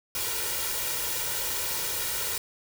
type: noise with comb filter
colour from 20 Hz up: white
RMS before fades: -30 dBFS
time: 0.15-2.38 s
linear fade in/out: 2 ms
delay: 2.1 ms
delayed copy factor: +0.7
effects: none